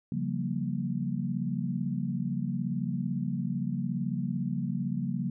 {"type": "chord", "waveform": "sine", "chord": "G half-diminished seventh", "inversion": "second", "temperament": "equal with one note detuned", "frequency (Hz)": [138.59, 174.61, 192.3, 233.1], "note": ["Db3", "F3", "G3", "Bb3"], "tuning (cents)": [0, 0, -33, 0], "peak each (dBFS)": -34, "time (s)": [0.12, 5.3], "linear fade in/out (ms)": 2, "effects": []}